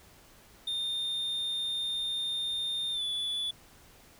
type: tone with pitch glide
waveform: triangle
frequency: 3633 to 3451 Hz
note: A#7 to A7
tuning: -45 to -34 cents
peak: -29 dBFS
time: 0.67-3.51 s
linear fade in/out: 5 ms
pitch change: -89 cents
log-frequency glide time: 2.92-3.03 s
effects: pink hiss -57 dBFS RMS until 4.19 s